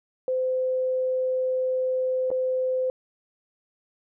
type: tone with dropouts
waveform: sine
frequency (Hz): 514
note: C5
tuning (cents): -31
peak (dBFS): -22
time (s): 0.28-2.9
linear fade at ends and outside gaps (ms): 1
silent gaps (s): 2.304-2.314
effects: none

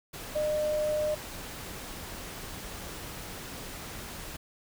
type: tone in noise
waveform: sine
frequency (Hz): 607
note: D#5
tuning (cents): -43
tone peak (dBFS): -26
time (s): 0.35-1.15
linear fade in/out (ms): 10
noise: pink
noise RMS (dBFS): -41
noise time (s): 0.13-4.37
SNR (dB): +12
effects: none

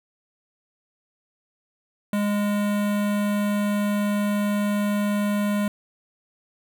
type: tone with notch filter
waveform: square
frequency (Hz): 205.7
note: G#3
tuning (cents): -16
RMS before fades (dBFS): -23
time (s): 2.13-5.68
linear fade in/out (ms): 2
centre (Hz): 5200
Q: 1.1
effects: none

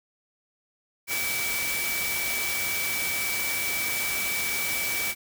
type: tone in noise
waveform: sine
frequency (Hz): 2297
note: D7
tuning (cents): -39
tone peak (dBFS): -29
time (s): 1.07-5.15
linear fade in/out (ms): 50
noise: white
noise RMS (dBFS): -30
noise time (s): 1.07-5.15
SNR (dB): -2
effects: none

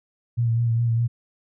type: tone with vibrato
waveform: sine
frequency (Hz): 116.54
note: A#2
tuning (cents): 0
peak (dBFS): -18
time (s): 0.37-1.08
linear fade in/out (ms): 20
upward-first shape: sine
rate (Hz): 4.9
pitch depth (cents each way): 33
effects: none

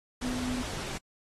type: tone in noise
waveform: sine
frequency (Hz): 250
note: B3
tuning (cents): +21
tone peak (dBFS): -31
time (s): 0.22-0.63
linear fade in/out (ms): 10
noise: pink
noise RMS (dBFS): -37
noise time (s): 0.21-0.98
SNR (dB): +3
effects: low-pass 9000 Hz 12 dB/octave + AAC 32 kbps

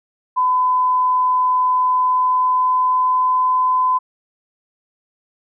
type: tone with pitch glide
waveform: sine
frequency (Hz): 1009 to 1015.4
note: B5 to B5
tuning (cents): +37 to +48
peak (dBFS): -13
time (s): 0.36-3.99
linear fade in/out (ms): 20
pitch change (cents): +11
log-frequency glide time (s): 1.69-3.54
effects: none

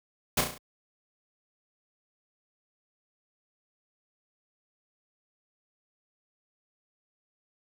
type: noise with echo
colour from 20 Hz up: pink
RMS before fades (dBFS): -24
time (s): 0.37-0.41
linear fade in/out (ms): 5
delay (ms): 34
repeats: 5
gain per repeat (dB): -5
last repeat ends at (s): 0.58
effects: high-pass 60 Hz 12 dB/octave

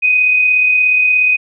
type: tone with amplitude modulation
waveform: sine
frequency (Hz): 2500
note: D#7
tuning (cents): +8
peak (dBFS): -7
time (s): 0.02-1.37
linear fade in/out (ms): 20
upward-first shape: sine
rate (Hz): 36.9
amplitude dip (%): 35
effects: none

